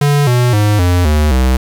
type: tone with pitch steps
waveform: square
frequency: 144.4 / 122.84 / 104.49 / 88.89 / 75.61 / 64.32 Hz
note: D3 / B2 / G#2 / F2 / D#2 / C2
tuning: -29 / -9 / +11 / +31 / -49 / -29 cents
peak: -9 dBFS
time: 0.01-1.57 s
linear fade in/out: 5 ms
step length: 260 ms
effects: 7-bit